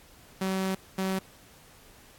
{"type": "tone pair in turn", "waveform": "sawtooth", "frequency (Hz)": [190, 190], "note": ["F#3", "F#3"], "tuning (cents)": [46, 46], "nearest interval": "unison", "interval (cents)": 0, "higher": "neither", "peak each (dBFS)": -23, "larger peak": "neither", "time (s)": [[0.41, 0.75], [0.98, 1.19]], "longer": "first", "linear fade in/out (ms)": 5, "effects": ["pink hiss -55 dBFS RMS until 2.18 s", "AAC 64 kbps"]}